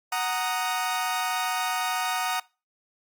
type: chord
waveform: sawtooth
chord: D# minor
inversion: first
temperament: equal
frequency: 740 / 932.3 / 1244.5 Hz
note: F#5 / A#5 / D#6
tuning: 0 / 0 / 0 cents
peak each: -25 / -27 / -27 dBFS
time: 0.12-2.4 s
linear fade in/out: 5 ms
effects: noise-tail reverb RT60 0.3 s tail -23 dB re dry + Opus 48 kbps